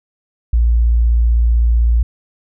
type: tone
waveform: sine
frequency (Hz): 57.9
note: A#1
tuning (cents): -11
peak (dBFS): -9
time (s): 0.53-2.03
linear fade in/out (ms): 5
effects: none